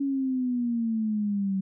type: exponential sweep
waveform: sine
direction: down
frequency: 280.4 to 190.1 Hz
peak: -24 dBFS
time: 0-1.61 s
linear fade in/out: 10 ms
effects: none